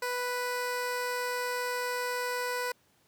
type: tone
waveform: 15% pulse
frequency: 493.9 Hz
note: B4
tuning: in tune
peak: -24 dBFS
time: 0.02-2.72 s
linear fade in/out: 5 ms
effects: pink hiss -67 dBFS RMS until 3.07 s + high-pass 100 Hz 12 dB/octave